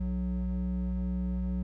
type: tone pair together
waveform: triangle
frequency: 61.8 / 183.28 Hz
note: B1 / F#3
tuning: +2 / -16 cents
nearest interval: octave + perfect fifth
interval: 1882 cents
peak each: -28 dBFS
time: 0-1.63 s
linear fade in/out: 10 ms
effects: tanh soft clip ceiling -24 dBFS